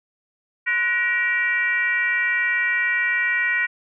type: tone with frequency modulation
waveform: sine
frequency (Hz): 1901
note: A#6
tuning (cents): +33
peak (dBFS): -18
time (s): 0.66-3.67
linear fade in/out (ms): 20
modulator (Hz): 429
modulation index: 0.94
effects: none